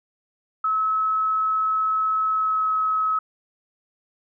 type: tone with pitch glide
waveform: sine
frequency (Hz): 1292 to 1283.1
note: E6 to E6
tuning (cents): -35 to -47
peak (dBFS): -19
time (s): 0.64-3.19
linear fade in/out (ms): 5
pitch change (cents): -12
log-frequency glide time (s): 2.28-2.72
effects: none